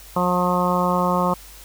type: harmonic tone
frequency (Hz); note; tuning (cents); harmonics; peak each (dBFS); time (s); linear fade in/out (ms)
179.1; F3; +44; 1 / 2 / 3 / 4 / 5 / 6 / 7; -22 / -29 / -24 / -28 / -25 / -23 / -28; 0.16-1.34; 5
effects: added 50 Hz sine -44 dBFS peak until 1.64 s + white hiss -44 dBFS RMS until 1.64 s